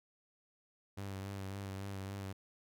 sawtooth tone with vibrato, 97.8 Hz, G2, 4 cents flat, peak -37 dBFS, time 0.97-2.33 s, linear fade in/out 10 ms, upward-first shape sine, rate 3.6 Hz, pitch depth 31 cents each way, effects none

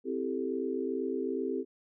sine chord, A minor seventh, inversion first, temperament equal, 261.6 / 329.6 / 392 / 440 Hz, C4 / E4 / G4 / A4, 0 / 0 / 0 / 0 cents, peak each -35 / -38 / -34 / -37 dBFS, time 0.04-1.65 s, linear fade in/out 50 ms, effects none

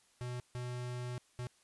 square tone bursts at uneven times, 123.47 Hz, B2, in tune, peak -39 dBFS, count 3, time 0.21-0.4 / 0.55-1.18 / 1.39-1.47 s, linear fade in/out 0 ms, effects white hiss -69 dBFS RMS until 1.63 s + resampled to 24000 Hz

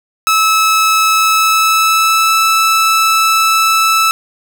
sawtooth tone with pitch glide, 1300 to 1313.6 Hz, E6 to E6, -24 to -6 cents, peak -5 dBFS, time 0.27-4.11 s, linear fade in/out 0 ms, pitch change +18 cents, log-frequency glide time 1.15-2.33 s, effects none

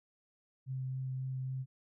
sine tone with vibrato, 130.81 Hz, C3, in tune, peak -35 dBFS, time 0.66-1.66 s, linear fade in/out 50 ms, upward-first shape sine, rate 3.7 Hz, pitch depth 9 cents each way, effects none

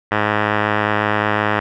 5% pulse tone with low-pass filter, 105.4 Hz, G#2, 26 cents sharp, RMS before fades -18 dBFS, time 0.11-1.6 s, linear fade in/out 10 ms, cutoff 2000 Hz, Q 8.5, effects none

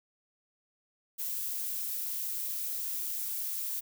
violet noise, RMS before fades -35 dBFS, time 1.18-3.81 s, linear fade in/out 20 ms, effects none

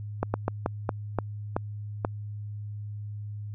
slowing click train, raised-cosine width 1 ms, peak -11 dBFS, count 8, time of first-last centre 0.23-2.049 s, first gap 110 ms, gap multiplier 1.28, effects added 104 Hz sine -34 dBFS peak until 3.54 s

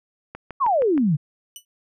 click train, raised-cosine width 0.5 ms, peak -19 dBFS, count 5, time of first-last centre 0.35-0.978 s, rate 6.37 Hz
sine exponential sweep, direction down, 1174.7 to 136 Hz, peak -16 dBFS, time 0.6-1.17 s, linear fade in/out 20 ms
15% pulse tone with exponential decay, 2966 Hz, F#7, 4 cents sharp, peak -25 dBFS, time 1.56-1.65 s, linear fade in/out 1 ms, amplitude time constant 18 ms
effects none

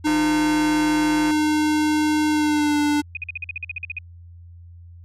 square tone with pitch glide, 304.3 to 295 Hz, D#4 to D4, -38 to +8 cents, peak -18 dBFS, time 0.04-3.02 s, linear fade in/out 20 ms, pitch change -54 cents, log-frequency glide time 2.3-2.79 s
click train, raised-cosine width 0.5 ms, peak -17 dBFS, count 214, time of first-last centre 0.07-1.308 s, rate 172 Hz
sine tone bursts, 2489 Hz, D#7, in tune, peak -25 dBFS, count 13, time 3.15-3.986 s, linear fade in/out 2 ms, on 20 ms, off 48 ms
effects added 86 Hz sine -40 dBFS peak until 5.04 s + low-pass 10000 Hz 12 dB/octave

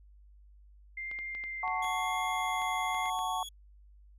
sine tone with vibrato, 2096 Hz, C7, 2 cents sharp, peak -36 dBFS, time 0.97-3.1 s, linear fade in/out 5 ms, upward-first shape sine, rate 1 Hz, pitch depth 8 cents each way
clicks, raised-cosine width 0.3 ms, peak -33 dBFS, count 10, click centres 1.114 / 1.189 / 1.35 / 1.439 / 1.678 / 1.845 / 2.619 / 2.946 / 3.057 / 3.19 s
sine chord, F# minor, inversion none, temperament just, 740 / 888 / 1110 Hz, F#5 / A5 / C#6, 0 / +16 / +2 cents, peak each -35 dBFS, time 1.63-3.43 s, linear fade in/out 2 ms
sawtooth tone, 3357 Hz, G#7, 18 cents sharp, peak -38 dBFS, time 1.82-3.49 s, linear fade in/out 5 ms
effects added 50 Hz sine -54 dBFS peak until 4.18 s + resampled to 32000 Hz

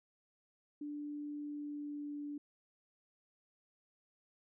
sine tone with pitch glide, 293.7 to 291.3 Hz, D4 to D4, 0 to -14 cents, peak -40 dBFS, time 0.81-2.38 s, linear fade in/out 5 ms, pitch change -14 cents, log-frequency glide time 1.41-2.27 s, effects none

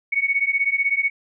sine beating tone pair, 2217 / 2233 Hz, C#7 / C#7, 0 / +12 cents, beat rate 16 Hz, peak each -21 / -21 dBFS, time 0.12-1.1 s, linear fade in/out 10 ms, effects none

